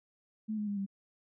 sine tone with pitch steps, 216.6 / 209.7 / 203 / 196.57 Hz, A3 / G#3 / G#3 / G3, -27 / +17 / -39 / +5 cents, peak -32 dBFS, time 0.48-0.864 s, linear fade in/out 20 ms, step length 96 ms, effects none

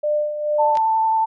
sine tone with tremolo, 598 Hz, D5, 31 cents sharp, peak -16 dBFS, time 0.03-0.77 s, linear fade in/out 10 ms, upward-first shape sine, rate 2.3 Hz, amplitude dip 60%
sine tone with vibrato, 887 Hz, A5, 14 cents sharp, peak -15 dBFS, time 0.58-1.26 s, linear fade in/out 20 ms, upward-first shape sine, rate 11 Hz, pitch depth 10 cents each way
clicks, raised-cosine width 0.2 ms, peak -21 / -14 dBFS, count 2, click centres 0.754 / 0.772 s
effects none

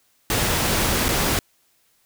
pink noise with dropouts, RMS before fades -21 dBFS, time 0.3-1.39 s, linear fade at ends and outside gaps 1 ms, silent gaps 1.084-1.089 s, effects white hiss -63 dBFS RMS until 2.05 s

